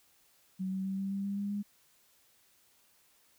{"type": "tone with pitch steps", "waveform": "sine", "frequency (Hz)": [188.2, 190.39, 192.6, 194.84, 197.1, 199.39, 201.7, 204.1], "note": ["F#3", "F#3", "G3", "G3", "G3", "G3", "G3", "G#3"], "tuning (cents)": [30, 50, -30, -10, 10, 30, 50, -30], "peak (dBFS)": -32, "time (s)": [0.59, 1.63], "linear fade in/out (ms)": 20, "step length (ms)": 130, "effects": ["white hiss -67 dBFS RMS until 3.38 s"]}